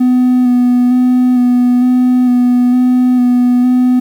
triangle tone with vibrato, 248.7 Hz, B3, 12 cents sharp, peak -4 dBFS, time 0-4 s, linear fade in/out 10 ms, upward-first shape square, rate 1.1 Hz, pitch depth 15 cents each way, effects tanh soft clip ceiling 0 dBFS + 7-bit

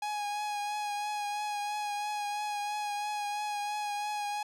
45% pulse tone with vibrato, 830.6 Hz, G#5, in tune, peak -32 dBFS, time 0.02-4.43 s, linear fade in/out 5 ms, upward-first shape triangle, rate 3 Hz, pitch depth 25 cents each way, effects low-pass 10000 Hz 12 dB/octave

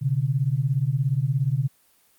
sine beating tone pair, 126.6 / 143.6 Hz, B2 / D3, +43 / -39 cents, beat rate 17 Hz, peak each -23 dBFS, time 0.01-1.68 s, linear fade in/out 20 ms, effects white hiss -61 dBFS RMS until 2.18 s + Opus 24 kbps

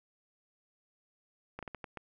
slowing click train, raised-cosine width 0.5 ms, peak -26 dBFS, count 6, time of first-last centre 1.59-1.973 s, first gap 37 ms, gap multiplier 1.37, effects none

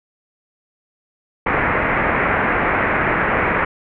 white low-pass noise, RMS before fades -18 dBFS, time 1.46-3.65 s, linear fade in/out 5 ms, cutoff 2200 Hz, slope 48 dB/octave, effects none

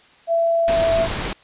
sine tone with pitch glide, 669 to 660.9 Hz, E5 to E5, +25 to +4 cents, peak -15 dBFS, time 0.27-1.08 s, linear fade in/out 50 ms, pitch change -21 cents, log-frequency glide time 0.71-0.81 s
pink noise, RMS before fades -25 dBFS, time 0.68-1.33 s, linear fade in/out 0 ms
effects white hiss -51 dBFS RMS until 1.43 s + resampled to 8000 Hz

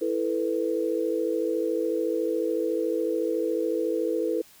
sine chord, E suspended fourth, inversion none, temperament equal, 329.6 / 440 / 493.9 Hz, E4 / A4 / B4, 0 / 0 / 0 cents, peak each -28 dBFS, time 0.01-4.42 s, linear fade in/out 10 ms, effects white hiss -54 dBFS RMS until 4.6 s

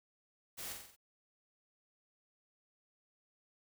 white noise with echo, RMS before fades -45 dBFS, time 0.57-0.74 s, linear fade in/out 20 ms, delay 45 ms, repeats 5, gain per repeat -4 dB, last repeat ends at 0.965 s, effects none

